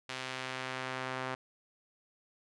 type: tone with band-pass filter sweep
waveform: sawtooth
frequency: 129.9 Hz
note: C3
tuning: 12 cents flat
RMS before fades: -39 dBFS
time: 0.09-1.35 s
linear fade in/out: 5 ms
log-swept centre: 3000 to 1300 Hz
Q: 0.83
effects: resampled to 24000 Hz